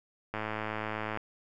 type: click train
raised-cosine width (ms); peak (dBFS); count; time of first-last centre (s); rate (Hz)
0.5; -19; 91; 0.34-1.173; 108
effects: none